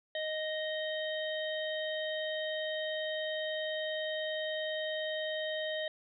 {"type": "harmonic tone", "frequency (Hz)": 622.3, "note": "D#5", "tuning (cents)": 0, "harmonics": [1, 3, 5, 6], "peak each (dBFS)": [-35, -40, -42, -43], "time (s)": [0.15, 5.88], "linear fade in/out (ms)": 2, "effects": []}